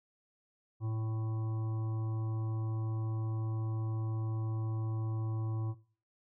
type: harmonic tone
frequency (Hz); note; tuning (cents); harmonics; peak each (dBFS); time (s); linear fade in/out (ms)
110.7; A2; +11; 1 / 3 / 5 / 7 / 9 / 10; -32 / -45 / -57 / -55 / -56 / -56; 0.8-5.75; 50
effects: noise-tail reverb RT60 0.4 s tail -17 dB re dry